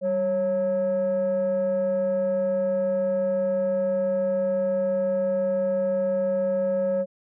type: tone pair together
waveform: sine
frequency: 194.37 / 549 Hz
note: G3 / C#5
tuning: -14 / -17 cents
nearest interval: octave + tritone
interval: 1797 cents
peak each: -28 / -20 dBFS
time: 0.01-7.06 s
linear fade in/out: 50 ms
effects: tanh soft clip ceiling -18 dBFS